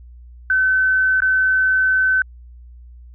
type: tone with dropouts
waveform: sine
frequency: 1524 Hz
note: G6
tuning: 49 cents flat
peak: -13 dBFS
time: 0.5-2.22 s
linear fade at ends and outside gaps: 2 ms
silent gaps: 1.204-1.22 s
effects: added 60 Hz sine -38 dBFS peak until 3.14 s